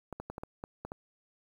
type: clicks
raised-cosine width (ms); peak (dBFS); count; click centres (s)
1; -25; 8; 0.127 / 0.2 / 0.3 / 0.381 / 0.435 / 0.639 / 0.85 / 0.919
effects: 9-bit